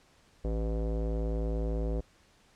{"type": "tone with low-pass filter", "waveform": "square", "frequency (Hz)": 55, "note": "A1", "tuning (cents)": 0, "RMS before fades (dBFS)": -31, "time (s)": [0.44, 2.01], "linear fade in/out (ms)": 10, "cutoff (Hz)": 510, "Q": 2.8, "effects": ["pink hiss -63 dBFS RMS until 2.55 s", "low-pass 8000 Hz 12 dB/octave"]}